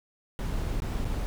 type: noise with dropouts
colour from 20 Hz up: brown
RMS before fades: -30 dBFS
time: 0.39-1.26 s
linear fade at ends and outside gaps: 0 ms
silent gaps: 0.802-0.821 / 1.045-1.053 s
effects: none